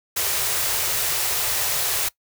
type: band-stop noise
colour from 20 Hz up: white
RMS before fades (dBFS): -23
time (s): 0.16-2.09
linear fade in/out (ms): 10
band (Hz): 160 to 340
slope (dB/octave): 96
effects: noise-tail reverb RT60 0.1 s tail -21 dB re dry